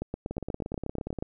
two click trains, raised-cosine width 2 ms, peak -20 / -18 dBFS, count 16 / 11, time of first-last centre 0.31-1.187 / 0.02-1.225 s, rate 17.1 / 8.3 Hz, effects none

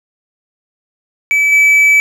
triangle tone with level steps, 2300 Hz, D7, 37 cents flat, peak -7 / -4 dBFS, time 1.31-2 s, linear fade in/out 0 ms, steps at 1.52 s, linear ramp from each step 5 ms, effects none

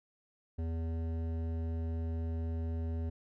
sine tone with hard clipping, 82 Hz, E2, 9 cents flat, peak -35 dBFS, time 0.58-3.1 s, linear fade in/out 10 ms, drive 13 dB, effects none

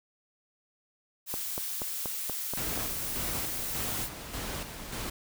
blue noise, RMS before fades -35 dBFS, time 1.26-4.1 s, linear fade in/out 50 ms
click train, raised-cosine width 1 ms, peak -21 dBFS, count 7, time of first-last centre 1.34-2.775 s, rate 4.18 Hz
pink noise with tremolo, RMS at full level -36 dBFS, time 2.57-5.1 s, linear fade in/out 5 ms, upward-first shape square, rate 1.7 Hz, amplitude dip 50%
effects none

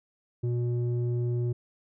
square tone with low-pass filter, 120.7 Hz, B2, 39 cents flat, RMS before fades -28 dBFS, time 0.43-1.53 s, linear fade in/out 10 ms, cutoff 280 Hz, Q 4.2, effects none

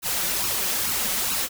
white noise with flanger, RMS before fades -25 dBFS, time 0.02-1.49 s, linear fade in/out 50 ms, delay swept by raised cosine 0.73 to 5.43 ms, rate 2.3 Hz, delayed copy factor +0.65, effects none

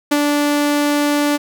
sawtooth tone with ADSR envelope, 291.8 Hz, D4, 11 cents flat, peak -7 dBFS, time 0.11-1.38 s, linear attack 10 ms, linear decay 45 ms, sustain -3 dB, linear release 25 ms, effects none

